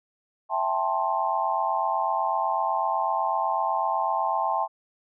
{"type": "chord", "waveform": "sine", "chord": "A minor seventh", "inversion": "second", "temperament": "just", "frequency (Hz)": [660, 792, 880, 1056], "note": ["E5", "G5", "A5", "C6"], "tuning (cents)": [2, 18, 0, 16], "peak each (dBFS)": [-30, -28, -27, -28], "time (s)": [0.49, 4.68], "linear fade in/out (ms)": 50, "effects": []}